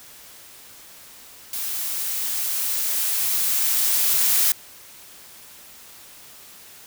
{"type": "noise with level ramp", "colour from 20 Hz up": "blue", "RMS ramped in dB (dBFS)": [-28, -18], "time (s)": [1.53, 4.52], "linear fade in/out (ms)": 2, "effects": ["white hiss -45 dBFS RMS until 6.86 s"]}